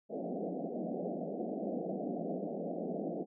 pink band-pass noise, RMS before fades -38 dBFS, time 0.09-3.26 s, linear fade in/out 50 ms, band 170 to 730 Hz, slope 96 dB/octave, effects none

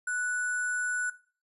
sine tone with sample-and-hold, 1480 Hz, F#6, in tune, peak -28 dBFS, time 0.07-1.1 s, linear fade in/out 5 ms, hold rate 8820 Hz, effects noise-tail reverb RT60 0.4 s tail -17 dB re dry + resampled to 32000 Hz

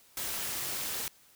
white noise with amplitude modulation, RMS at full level -33 dBFS, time 0.17-1.08 s, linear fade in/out 2 ms, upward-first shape sine, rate 226 Hz, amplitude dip 50%, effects white hiss -61 dBFS RMS until 1.35 s

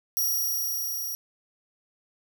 5% pulse tone with level ramp, 5690 Hz, F8, 31 cents sharp, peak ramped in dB -17 to -25 dBFS, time 0.17-1.15 s, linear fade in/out 0 ms, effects none

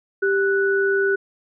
sine tone pair together, 392.9 / 1479.9 Hz, G4 / F#6, +4 / 0 cents, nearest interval octave + major seventh, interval 2296 cents, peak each -18 / -21 dBFS, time 0.22-1.16 s, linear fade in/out 10 ms, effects none

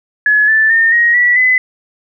sine tone with pitch steps, 1700 / 1758.9 / 1819.9 / 1883 / 1948.3 / 2016 Hz, G#6 / A6 / A#6 / A#6 / B6 / B6, +40 / -1 / -42 / +17 / -24 / +35 cents, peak -7 dBFS, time 0.26-1.58 s, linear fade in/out 2 ms, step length 220 ms, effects none

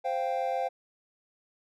triangle chord, C suspended fourth, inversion none, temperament just, 523.3 / 697.7 / 784.9 Hz, C5 / F5 / G5, 0 / -2 / +2 cents, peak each -30 dBFS, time 0.04-0.69 s, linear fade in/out 20 ms, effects none

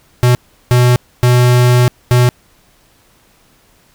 square tone bursts at uneven times, 123.47 Hz, B2, in tune, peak -7 dBFS, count 4, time 0.23-0.35 / 0.71-0.96 / 1.23-1.88 / 2.11-2.29 s, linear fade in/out 0 ms, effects pink hiss -51 dBFS RMS until 3.94 s

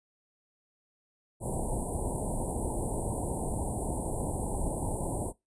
pink band-stop noise, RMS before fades -32 dBFS, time 1.4-5.33 s, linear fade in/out 50 ms, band 950 to 8100 Hz, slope 96 dB/octave, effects noise-tail reverb RT60 0.2 s tail -21 dB re dry + resampled to 22050 Hz

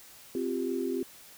sine chord, C suspended fourth, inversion none, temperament just, 261.6 / 348.8 / 392.4 Hz, C4 / F4 / G4, 0 / -2 / +2 cents, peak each -33 dBFS, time 0.35-1.03 s, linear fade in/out 2 ms, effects white hiss -52 dBFS RMS until 1.37 s

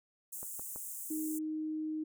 pink high-pass noise, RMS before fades -43 dBFS, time 0.32-1.39 s, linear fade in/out 10 ms, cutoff 7200 Hz, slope 48 dB/octave
click train, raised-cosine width 1 ms, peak -34 dBFS, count 3, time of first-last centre 0.43-0.76 s, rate 6.06 Hz
sine tone, 311.1 Hz, D#4, in tune, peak -34 dBFS, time 1.1-2.04 s, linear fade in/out 10 ms
effects none

